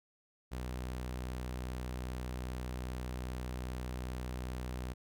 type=tone; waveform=sawtooth; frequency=62.5 Hz; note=B1; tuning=21 cents sharp; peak=-34 dBFS; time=0.51-4.94 s; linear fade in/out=20 ms; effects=none